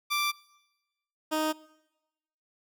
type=tone pair in turn; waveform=15% pulse; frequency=1174.7 / 311.1 Hz; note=D6 / D#4; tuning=0 / 0 cents; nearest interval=octave + major seventh; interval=2300 cents; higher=first; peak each=-20 dBFS; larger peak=neither; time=0.1-0.32 / 1.31-1.53 s; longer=neither; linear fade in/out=20 ms; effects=noise-tail reverb RT60 1.0 s tail -22 dB re dry

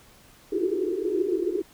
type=band-pass noise; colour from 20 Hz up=pink; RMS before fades=-26 dBFS; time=0.52-1.62 s; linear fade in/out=5 ms; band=330 to 420 Hz; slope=96 dB/octave; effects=pink hiss -54 dBFS RMS until 1.73 s

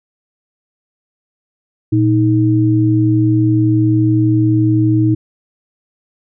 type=tone pair together; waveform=sine; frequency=116.77 / 315 Hz; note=A#2 / D#4; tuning=+3 / +21 cents; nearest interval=octave + perfect fourth; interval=1718 cents; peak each=-12 dBFS; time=1.92-5.15 s; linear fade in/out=10 ms; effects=none

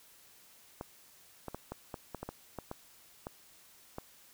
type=clicks; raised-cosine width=1 ms; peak=-25 dBFS; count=12; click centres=0.811 / 1.483 / 1.546 / 1.72 / 1.942 / 2.147 / 2.23 / 2.29 / 2.587 / 2.714 / 3.269 / 3.984 s; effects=white hiss -60 dBFS RMS until 4.33 s

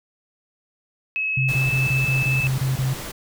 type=tone with pitch glide; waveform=sine; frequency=2576 to 2621 Hz; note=E7 to E7; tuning=-41 to -11 cents; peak=-21 dBFS; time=1.16-2.47 s; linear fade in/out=0 ms; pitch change=+30 cents; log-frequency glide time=1.37-1.64 s
type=tone bursts; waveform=sine; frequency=131.9 Hz; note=C3; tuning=14 cents sharp; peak=-19 dBFS; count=9; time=1.37-2.936 s; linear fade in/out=5 ms; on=150 ms; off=27 ms
type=noise; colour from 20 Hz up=pink; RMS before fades=-33 dBFS; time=1.48-3.12 s; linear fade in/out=10 ms
effects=none

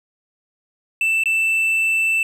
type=tone with dropouts; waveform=triangle; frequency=2657 Hz; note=E7; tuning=13 cents sharp; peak=-14 dBFS; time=1.01-2.23 s; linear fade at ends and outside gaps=2 ms; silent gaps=1.237-1.257 s; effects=none

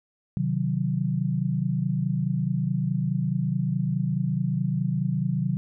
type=chord; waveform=sine; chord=C diminished; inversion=none; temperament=equal; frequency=130.81 / 155.56 / 185 Hz; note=C3 / Eb3 / Gb3; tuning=0 / 0 / 0 cents; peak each=-27 dBFS; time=0.37-5.57 s; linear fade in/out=0 ms; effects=none

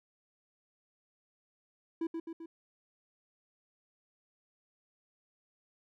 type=tone with echo; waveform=triangle; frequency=329.6 Hz; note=E4; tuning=in tune; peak=-29 dBFS; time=2.01-2.07 s; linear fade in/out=5 ms; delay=130 ms; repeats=3; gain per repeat=-4 dB; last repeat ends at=2.46 s; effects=none

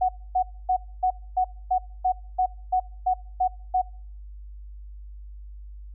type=tone bursts; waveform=sine; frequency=740 Hz; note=F#5; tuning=in tune; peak=-18 dBFS; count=12; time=0.01-3.818 s; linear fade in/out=10 ms; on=79 ms; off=260 ms; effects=noise-tail reverb RT60 0.6 s tail -26 dB re dry + added 50 Hz sine -38 dBFS peak until 5.94 s

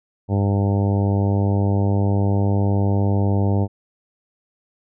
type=harmonic tone; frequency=99.8 Hz; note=G2; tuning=32 cents sharp; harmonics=1 / 2 / 3 / 4 / 5 / 6 / 7 / 8 / 9; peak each=-17 / -23 / -27 / -29 / -31 / -33 / -34 / -35 / -36 dBFS; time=0.28-3.68 s; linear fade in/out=50 ms; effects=none

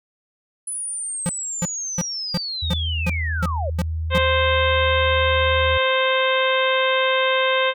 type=linear sweep; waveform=sine; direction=down; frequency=10080 to 493.9 Hz; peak=-25 dBFS; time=0.67-3.7 s; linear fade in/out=5 ms
type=tone bursts; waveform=square; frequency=174.61 Hz; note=F3; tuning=in tune; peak=-20 dBFS; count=9; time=1.26-4.179 s; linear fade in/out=0 ms; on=31 ms; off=330 ms
type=tone with pitch glide; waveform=sine; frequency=80.6 to 80.04 Hz; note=E2 to D#2; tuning=-38 to +50 cents; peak=-22 dBFS; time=2.62-5.78 s; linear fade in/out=10 ms; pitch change=-12 cents; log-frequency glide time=3.23-4.33 s
type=harmonic tone; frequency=523.3 Hz; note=C5; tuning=in tune; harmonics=1 / 2 / 3 / 4 / 5 / 6 / 7; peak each=-20 / -23 / -25 / -26 / -27 / -28 / -28 dBFS; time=4.1-7.74 s; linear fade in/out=50 ms
effects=none

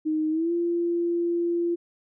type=tone with pitch glide; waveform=sine; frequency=311.1 to 343.2 Hz; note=D#4 to F4; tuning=0 to -30 cents; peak=-22 dBFS; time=0.05-1.76 s; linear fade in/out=20 ms; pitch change=+170 cents; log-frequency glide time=0.3-0.52 s; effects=none

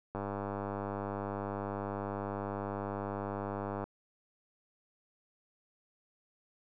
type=click train; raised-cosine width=1 ms; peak=-23 dBFS; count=370; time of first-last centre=0.15-3.84 s; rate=100 Hz; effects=none

